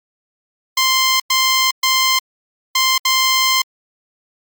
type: tone bursts at uneven times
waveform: 10% pulse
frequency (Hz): 1046.5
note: C6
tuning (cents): 0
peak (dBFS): -4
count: 5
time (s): 0.77-1.2 / 1.3-1.71 / 1.83-2.19 / 2.75-2.98 / 3.05-3.62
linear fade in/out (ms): 5
effects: Opus 32 kbps